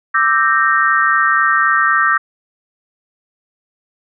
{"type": "chord", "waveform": "sine", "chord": "E half-diminished seventh", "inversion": "third", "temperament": "equal with one note detuned", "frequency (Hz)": [1174.7, 1318.5, 1568, 1850.7], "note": ["D6", "E6", "G6", "Bb6"], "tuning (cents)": [0, 0, 0, -13], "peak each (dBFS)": -16, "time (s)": [0.14, 2.18], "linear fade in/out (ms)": 10, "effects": []}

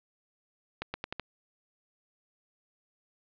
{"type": "accelerating click train", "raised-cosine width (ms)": 0.3, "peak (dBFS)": -18, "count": 5, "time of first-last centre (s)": [0.82, 1.197], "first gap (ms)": 120, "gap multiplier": 0.84, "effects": ["resampled to 11025 Hz", "8-bit"]}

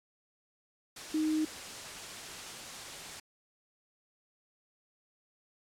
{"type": "tone in noise", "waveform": "sine", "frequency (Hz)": 311.1, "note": "D#4", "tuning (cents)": 0, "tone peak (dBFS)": -27, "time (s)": [1.14, 1.45], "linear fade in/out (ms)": 5, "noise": "white", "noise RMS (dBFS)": -43, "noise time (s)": [0.96, 3.2], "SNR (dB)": 13, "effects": ["low-pass 8000 Hz 12 dB/octave", "AAC 64 kbps"]}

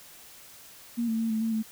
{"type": "tone with pitch steps", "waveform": "sine", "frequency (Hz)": [235.1, 224.1, 226.6, 219.5, 225.3, 219.7], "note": ["A#3", "A3", "A#3", "A3", "A3", "A3"], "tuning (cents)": [15, 32, -49, -4, 41, -2], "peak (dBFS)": -25, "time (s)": [0.97, 1.63], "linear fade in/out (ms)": 20, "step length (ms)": 110, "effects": ["white hiss -50 dBFS RMS until 1.71 s"]}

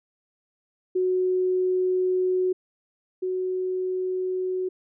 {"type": "tone pair in turn", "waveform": "sine", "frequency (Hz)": [368.6, 370.2], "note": ["F#4", "F#4"], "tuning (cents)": [-7, 1], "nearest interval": "unison", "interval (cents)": 8, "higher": "second", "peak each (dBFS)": [-20, -24], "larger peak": "first", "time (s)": [[0.95, 2.53], [3.22, 4.69]], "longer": "first", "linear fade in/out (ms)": 10, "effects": []}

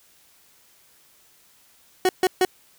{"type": "tone bursts", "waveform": "30% pulse", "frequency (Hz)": 370, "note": "F#4", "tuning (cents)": 0, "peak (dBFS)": -13, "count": 3, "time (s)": [2.05, 2.45], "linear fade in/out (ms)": 2, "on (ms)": 40, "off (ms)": 140, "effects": ["white hiss -57 dBFS RMS until 2.78 s"]}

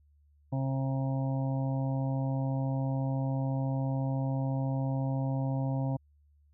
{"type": "harmonic tone", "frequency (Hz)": 134, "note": "C3", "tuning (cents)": 42, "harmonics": [1, 2, 4, 5, 6, 7], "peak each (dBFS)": [-29, -35, -41, -43, -45, -46], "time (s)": [0.52, 5.97], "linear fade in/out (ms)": 10, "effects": ["added 73 Hz sine -61 dBFS peak until 6.53 s"]}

